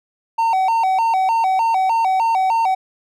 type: tone with vibrato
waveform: triangle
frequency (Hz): 830.6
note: G#5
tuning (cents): 0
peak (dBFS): -12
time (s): 0.38-2.75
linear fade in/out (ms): 10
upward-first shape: square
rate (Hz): 3.3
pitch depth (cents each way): 160
effects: none